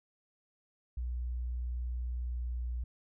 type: tone with pitch glide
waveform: sine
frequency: 60.9 to 60.51 Hz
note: B1 to B1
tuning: -24 to -35 cents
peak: -33 dBFS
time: 0.97-2.84 s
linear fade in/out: 5 ms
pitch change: -11 cents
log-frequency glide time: 2.27-2.39 s
effects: none